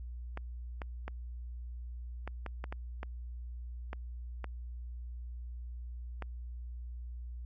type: clicks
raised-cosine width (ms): 0.5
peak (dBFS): -25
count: 11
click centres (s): 0.374 / 0.818 / 1.08 / 2.276 / 2.463 / 2.641 / 2.725 / 3.031 / 3.931 / 4.443 / 6.223
effects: added 60 Hz sine -40 dBFS peak until 7.45 s